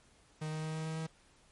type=tone with pitch steps; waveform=45% pulse; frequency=155.2 / 156.19 / 157.18 / 158.19 / 159.2 / 160.21 Hz; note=D#3 / D#3 / D#3 / D#3 / D#3 / E3; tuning=-4 / +7 / +18 / +29 / +40 / -49 cents; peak=-36 dBFS; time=0.41-1.07 s; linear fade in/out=10 ms; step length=110 ms; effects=pink hiss -65 dBFS RMS until 1.51 s + MP3 48 kbps